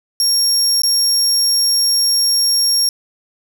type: tone with dropouts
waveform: 30% pulse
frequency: 5560 Hz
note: F8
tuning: 9 cents flat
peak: -8 dBFS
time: 0.2-2.89 s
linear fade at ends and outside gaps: 1 ms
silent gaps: 0.82-0.834 s
effects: none